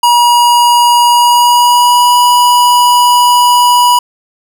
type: tone with pitch glide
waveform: square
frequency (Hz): 960 to 976.2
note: B5 to B5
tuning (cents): -49 to -20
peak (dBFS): -5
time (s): 0.03-3.99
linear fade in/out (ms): 5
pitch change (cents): +29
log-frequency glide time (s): 1.11-2.17
effects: none